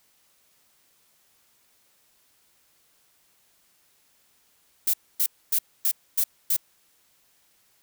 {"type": "noise bursts", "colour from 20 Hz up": "violet", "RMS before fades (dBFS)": -22, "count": 6, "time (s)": [4.87, 6.566], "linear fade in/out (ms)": 5, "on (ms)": 66, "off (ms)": 260, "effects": ["white hiss -64 dBFS RMS until 7.82 s"]}